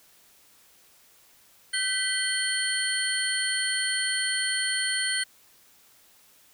sine tone cluster, 1531 / 1981 / 3120 / 4344 / 9110 Hz, G6 / B6 / G7 / C#8 / C#9, -41 / +5 / -9 / -36 / +46 cents, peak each -31 dBFS, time 1.73-5.24 s, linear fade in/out 10 ms, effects white hiss -58 dBFS RMS until 6.53 s

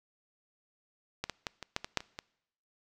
clicks, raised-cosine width 0.2 ms, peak -16 / -18 / -16 / -23 / -13 / -20 / -10 / -27 / -21 dBFS, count 9, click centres 1.24 / 1.297 / 1.468 / 1.627 / 1.764 / 1.845 / 1.973 / 2.005 / 2.189 s, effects noise-tail reverb RT60 0.8 s tail -24 dB re dry

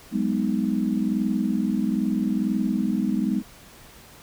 sine chord, G# minor seventh, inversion third, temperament just, 186.89 / 207.7 / 249.2 / 311.5 Hz, F#3 / G#3 / B3 / D#4, +18 / 0 / +16 / +2 cents, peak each -29 / -24 / -26 / -29 dBFS, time 0.11-3.43 s, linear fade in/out 50 ms, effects pink hiss -48 dBFS RMS until 4.22 s

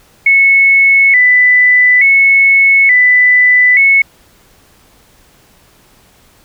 sine tone with vibrato, 2093 Hz, C7, in tune, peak -4 dBFS, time 0.26-4.02 s, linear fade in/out 5 ms, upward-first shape square, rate 0.57 Hz, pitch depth 86 cents each way, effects pink hiss -47 dBFS RMS until 6.44 s

